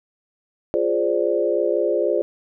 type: chord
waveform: sine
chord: D half-diminished seventh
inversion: first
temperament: equal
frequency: 349.2 / 415.3 / 523.3 / 587.3 Hz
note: F4 / Ab4 / C5 / D5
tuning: 0 / 0 / 0 / 0 cents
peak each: -23 dBFS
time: 0.74-2.22 s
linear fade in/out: 0 ms
effects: none

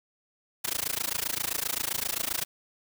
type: noise with amplitude modulation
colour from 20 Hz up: white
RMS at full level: -27 dBFS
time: 0.64-2.45 s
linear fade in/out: 10 ms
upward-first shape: sine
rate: 27.6 Hz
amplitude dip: 100%
effects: none

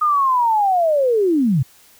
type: linear sweep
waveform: sine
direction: down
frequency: 1244.5 to 116.54 Hz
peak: -13 dBFS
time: 0.01-1.63 s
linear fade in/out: 10 ms
effects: white hiss -50 dBFS RMS until 1.99 s

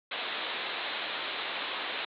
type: low-pass noise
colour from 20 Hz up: white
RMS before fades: -35 dBFS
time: 0.11-2.05 s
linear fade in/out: 5 ms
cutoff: 4000 Hz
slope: 96 dB/octave
effects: high-pass 400 Hz 12 dB/octave

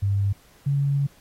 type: tone pair in turn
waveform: sine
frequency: 99.4 / 140.57 Hz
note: G2 / C#3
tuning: +25 / +25 cents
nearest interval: tritone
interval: 600 cents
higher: second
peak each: -19 dBFS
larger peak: neither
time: 0.02-0.33 / 0.66-1.07 s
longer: second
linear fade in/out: 10 ms
effects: pink hiss -56 dBFS RMS until 1.2 s + AAC 48 kbps

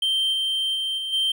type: tone with level steps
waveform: triangle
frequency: 3136 Hz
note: G7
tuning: in tune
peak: -18 / -20 / -22 / -25 / -18 dBFS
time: 0.02-1.32 s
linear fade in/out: 5 ms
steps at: 0.32 / 0.74 / 0.97 / 1.12 s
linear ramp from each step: 20 ms
effects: none

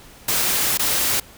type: noise with dropouts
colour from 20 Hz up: white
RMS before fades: -20 dBFS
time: 0.28-1.2 s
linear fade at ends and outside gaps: 5 ms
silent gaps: 0.775-0.793 s
effects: pink hiss -45 dBFS RMS until 1.37 s

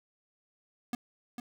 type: tone with echo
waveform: square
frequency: 241.5 Hz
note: B3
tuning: 39 cents flat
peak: -31 dBFS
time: 0.93-0.95 s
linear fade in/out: 2 ms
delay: 450 ms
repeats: 1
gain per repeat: -7 dB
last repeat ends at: 1.4 s
effects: none

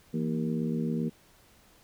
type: harmonic tone with a mistuned harmonic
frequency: 77.78 Hz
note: D#2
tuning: in tune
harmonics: 2 / 3 / 4 / 5 / 6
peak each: -31 / -30 / -40 / -39 / -40 dBFS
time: 0.13-1.1 s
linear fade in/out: 20 ms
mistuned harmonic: 2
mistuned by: +110 cents
effects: pink hiss -60 dBFS RMS until 1.83 s

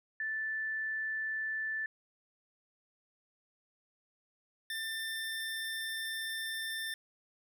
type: tone pair in turn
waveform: sine / 25% pulse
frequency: 1758 / 1787.7 Hz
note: A6 / A6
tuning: -2 / +27 cents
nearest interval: unison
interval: 29 cents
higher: second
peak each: -33 / -32 dBFS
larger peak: second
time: 0.2-1.86 / 4.7-6.94 s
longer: second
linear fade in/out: 2 ms
effects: none

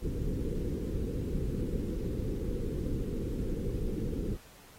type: low-pass noise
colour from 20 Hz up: pink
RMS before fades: -33 dBFS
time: 0-4.38 s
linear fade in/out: 50 ms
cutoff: 500 Hz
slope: 96 dB/octave
effects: pink hiss -56 dBFS RMS until 4.78 s + AAC 48 kbps

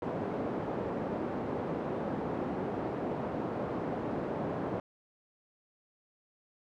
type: band-pass noise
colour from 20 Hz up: pink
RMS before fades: -35 dBFS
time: 0.02-4.8 s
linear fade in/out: 2 ms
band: 200 to 700 Hz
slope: 12 dB/octave
effects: none

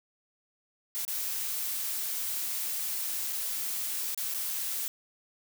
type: noise with dropouts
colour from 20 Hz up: blue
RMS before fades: -33 dBFS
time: 0.95-4.88 s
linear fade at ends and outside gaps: 0 ms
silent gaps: 1.05-1.079 / 3.325-3.329 / 4.146-4.176 / 4.339-4.346 s
effects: none

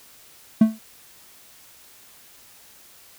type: tone with exponential decay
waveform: triangle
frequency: 220 Hz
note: A3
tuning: in tune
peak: -5 dBFS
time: 0.61-0.79 s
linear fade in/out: 5 ms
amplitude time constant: 37 ms
effects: white hiss -50 dBFS RMS until 3.18 s

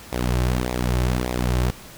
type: tone with flanger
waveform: sawtooth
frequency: 61.74 Hz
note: B1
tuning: in tune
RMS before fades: -22 dBFS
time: 0.12-1.71 s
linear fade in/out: 10 ms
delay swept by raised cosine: 0.65 to 4.25 ms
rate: 1.7 Hz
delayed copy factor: -0.7
effects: pink hiss -42 dBFS RMS until 1.97 s

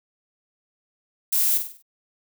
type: noise with echo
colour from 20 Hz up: violet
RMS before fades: -21 dBFS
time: 1.32-1.58 s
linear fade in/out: 10 ms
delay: 49 ms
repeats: 5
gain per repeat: -7 dB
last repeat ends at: 1.825 s
effects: none

